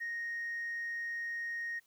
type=tone; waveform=sine; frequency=1864.7 Hz; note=A#6; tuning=in tune; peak=-34 dBFS; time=0-1.8 s; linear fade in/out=20 ms; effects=tanh soft clip ceiling -33 dBFS + white hiss -71 dBFS RMS until 1.86 s